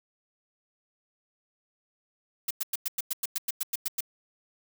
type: noise bursts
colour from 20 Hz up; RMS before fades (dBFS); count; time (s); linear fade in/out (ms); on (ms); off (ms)
blue; -29; 13; 2.48-4.007; 5; 27; 98
effects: none